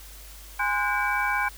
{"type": "tone cluster", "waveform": "sine", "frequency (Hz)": [823, 1036, 1462, 1598, 2297], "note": ["G#5", "C6", "F#6", "G6", "D7"], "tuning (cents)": [-16, -17, -21, 33, -39], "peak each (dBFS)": -29, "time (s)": [0.59, 1.49], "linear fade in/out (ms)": 10, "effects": ["added 50 Hz sine -44 dBFS peak until 1.57 s", "white hiss -47 dBFS RMS until 1.57 s"]}